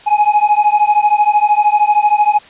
triangle beating tone pair, 830.6 / 843.6 Hz, G#5 / G#5, 0 / +27 cents, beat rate 13 Hz, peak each -10 dBFS, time 0.06-2.39 s, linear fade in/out 20 ms, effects white hiss -40 dBFS RMS until 2.49 s + resampled to 8000 Hz

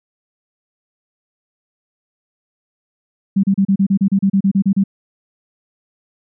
sine tone bursts, 195.4 Hz, G3, 5 cents flat, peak -10 dBFS, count 14, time 3.36-4.839 s, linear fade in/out 10 ms, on 75 ms, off 33 ms, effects none

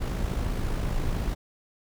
brown noise with amplitude modulation, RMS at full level -26 dBFS, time 0-1.35 s, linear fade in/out 20 ms, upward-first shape sine, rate 54.2 Hz, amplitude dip 40%, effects none

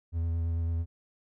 triangle tone with vibrato, 83.3 Hz, E2, 19 cents sharp, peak -25 dBFS, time 0.12-0.86 s, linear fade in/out 50 ms, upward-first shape square, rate 9 Hz, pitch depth 14 cents each way, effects none

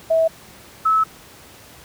sine tone pair in turn, 650 / 1300 Hz, E5 / E6, -24 / -24 cents, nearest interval octave, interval 1200 cents, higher second, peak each -13 dBFS, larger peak neither, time 0.1-0.28 / 0.85-1.04 s, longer second, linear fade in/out 10 ms, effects pink hiss -44 dBFS RMS until 1.84 s + high-pass 60 Hz 12 dB/octave

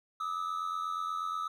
triangle tone pair together, 1199.7 / 1288 Hz, D6 / E6, +37 / -41 cents, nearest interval minor second, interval 122 cents, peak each -36 / -32 dBFS, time 0.2-1.48 s, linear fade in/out 5 ms, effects none

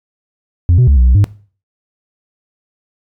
sine tone with pitch steps, 87.1 / 125 / 70.1 / 61.5 / 62.3 / 101.1 Hz, F2 / B2 / C#2 / B1 / B1 / G#2, -4 / +21 / +20 / -7 / +16 / -46 cents, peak -3 dBFS, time 0.69-1.242 s, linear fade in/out 0 ms, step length 92 ms, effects noise-tail reverb RT60 0.4 s tail -21 dB re dry + tanh soft clip ceiling -4 dBFS

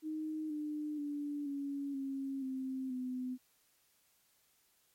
sine tone with pitch steps, 311.1 / 300.7 / 290.6 / 280.9 / 271.5 / 262.4 / 253.6 Hz, D#4 / D4 / D4 / C#4 / C#4 / C4 / B3, 0 / +41 / -18 / +23 / -36 / +5 / +46 cents, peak -36 dBFS, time 0.02-3.38 s, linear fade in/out 50 ms, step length 480 ms, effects white hiss -72 dBFS RMS until 4.94 s + MP3 64 kbps

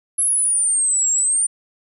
sine exponential two-way sweep, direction down then up, 11000 to 7459 to 9220 Hz, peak -15 dBFS, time 0.18-1.47 s, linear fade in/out 10 ms, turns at 1.11 s, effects none

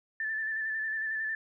sine tone with vibrato, 1760 Hz, A6, in tune, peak -30 dBFS, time 0.2-1.35 s, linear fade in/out 2 ms, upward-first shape square, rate 11 Hz, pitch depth 24 cents each way, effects none

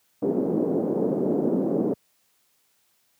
white band-pass noise, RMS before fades -24 dBFS, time 0.22-1.94 s, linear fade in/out 5 ms, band 190 to 440 Hz, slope 24 dB/octave, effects white hiss -67 dBFS RMS until 3.19 s + high-pass 80 Hz 12 dB/octave

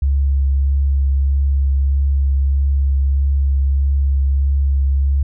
sine tone with vibrato, 68.8 Hz, C#2, 12 cents flat, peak -12 dBFS, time 0.02-5.23 s, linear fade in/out 5 ms, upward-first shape triangle, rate 1.6 Hz, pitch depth 17 cents each way, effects none

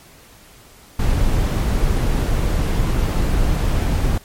brown noise, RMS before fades -17 dBFS, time 0.99-4.18 s, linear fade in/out 5 ms, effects pink hiss -46 dBFS RMS until 4.24 s + MP3 64 kbps

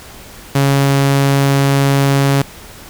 sawtooth tone, 138.59 Hz, C#3, in tune, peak -6 dBFS, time 0.55-2.42 s, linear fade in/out 5 ms, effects pink hiss -36 dBFS RMS until 2.89 s

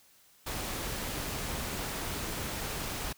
pink noise, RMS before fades -36 dBFS, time 0.46-3.13 s, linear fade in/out 10 ms, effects white hiss -62 dBFS RMS until 3.17 s

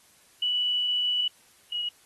sine tone pair in turn, 2956 / 2905 Hz, F#7 / F#7, -2 / -32 cents, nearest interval unison, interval 30 cents, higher first, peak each -23 / -27 dBFS, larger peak first, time 0.42-1.28 / 1.72-1.89 s, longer first, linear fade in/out 5 ms, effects white hiss -59 dBFS RMS until 2.05 s + AAC 32 kbps

